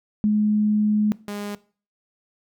sine / sawtooth tone pair in turn, 211.1 / 205.1 Hz, G#3 / G#3, +29 / -21 cents, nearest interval unison, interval 50 cents, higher first, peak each -16 / -25 dBFS, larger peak first, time 0.24-1.12 / 1.28-1.55 s, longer first, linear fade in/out 0 ms, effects noise-tail reverb RT60 0.4 s tail -20 dB re dry

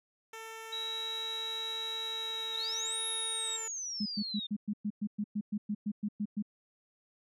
10% pulse tone, 447.2 Hz, A4, 28 cents sharp, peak -35 dBFS, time 0.33-3.68 s, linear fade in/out 5 ms
sine tone with pitch glide, 3864 to 3765 Hz, B7 to A#7, -39 to +16 cents, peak -35 dBFS, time 0.72-3.57 s, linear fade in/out 10 ms, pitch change -45 cents, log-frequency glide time 2.03-3.2 s
sine exponential two-way sweep, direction up then down, 3600 to 11175 to 3600 Hz, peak -36 dBFS, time 2.54-4.47 s, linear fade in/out 10 ms, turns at 3.07 s
sine tone bursts, 208.4 Hz, G#3, 6 cents sharp, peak -30 dBFS, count 15, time 4-6.425 s, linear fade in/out 10 ms, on 59 ms, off 110 ms
effects resampled to 32000 Hz

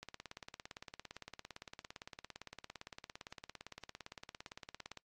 click train, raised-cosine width 0.2 ms, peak -29 dBFS, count 88, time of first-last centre 0.03-4.973 s, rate 17.6 Hz, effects noise-tail reverb RT60 0.1 s tail -21 dB re dry + AAC 48 kbps

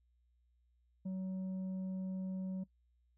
triangle tone with tanh clipping, 187.8 Hz, F#3, 26 cents sharp, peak -38 dBFS, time 1.05-2.64 s, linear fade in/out 10 ms, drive 9 dB, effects noise-tail reverb RT60 0.1 s tail -20 dB re dry + added 60 Hz sine -70 dBFS peak until 3.17 s

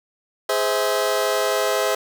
sawtooth chord, Ab augmented, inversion none, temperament just, 415.3 / 519.1 / 648.9 Hz, Ab4 / C5 / E5, 0 / -14 / -27 cents, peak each -20 / -19 / -19 dBFS, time 0.49-1.95 s, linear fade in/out 5 ms, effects none

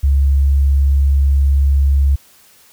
sine tone, 69.3 Hz, C#2, in tune, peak -9 dBFS, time 0.03-2.16 s, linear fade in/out 10 ms, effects white hiss -48 dBFS RMS until 2.72 s

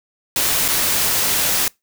white noise with dropouts, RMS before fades -18 dBFS, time 0.36-1.68 s, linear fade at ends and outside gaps 2 ms, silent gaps 0.681-0.685 s, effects noise-tail reverb RT60 0.2 s tail -25 dB re dry

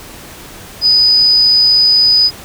sine tone, 4978 Hz, D#8, in tune, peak -6 dBFS, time 0.81-2.31 s, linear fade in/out 50 ms, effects pink hiss -33 dBFS RMS until 2.44 s

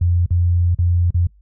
sine tone with dropouts, 87.31 Hz, F2, in tune, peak -13 dBFS, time 0.01-1.27 s, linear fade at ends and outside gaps 5 ms, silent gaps 0.261-0.306 / 0.748-0.787 / 1.106-1.144 s, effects noise-tail reverb RT60 0.1 s tail -19 dB re dry + added 50 Hz sine -47 dBFS peak until 1.41 s

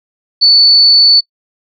sine tone, 4474 Hz, C#8, 15 cents sharp, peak -3 dBFS, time 0.41-1.21 s, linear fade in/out 20 ms, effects noise-tail reverb RT60 0.1 s tail -24 dB re dry

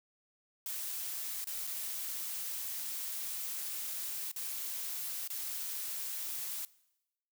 blue noise with dropouts, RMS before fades -39 dBFS, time 0.66-6.65 s, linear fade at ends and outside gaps 1 ms, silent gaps 1.443-1.471 / 1.669-1.673 / 4.315-4.361 / 5.276-5.302 s, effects noise-tail reverb RT60 0.9 s tail -21 dB re dry

